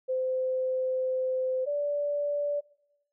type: tone pair in turn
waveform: sine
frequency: 516 / 580.5 Hz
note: C5 / D5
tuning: -24 / -20 cents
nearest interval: major second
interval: 204 cents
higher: second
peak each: -26 dBFS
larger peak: neither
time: 0.08-1.66 / 1.66-2.61 s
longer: first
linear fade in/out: 20 ms
effects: noise-tail reverb RT60 0.8 s tail -19 dB re dry